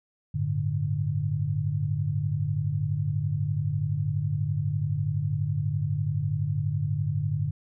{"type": "chord", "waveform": "sine", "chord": "G suspended second", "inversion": "none", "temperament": "equal", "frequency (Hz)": [98, 110, 146.83], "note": ["G2", "A2", "D3"], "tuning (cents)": [0, 0, 0], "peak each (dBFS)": [-30, -30, -27], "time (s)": [0.34, 7.51], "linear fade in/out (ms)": 10, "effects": []}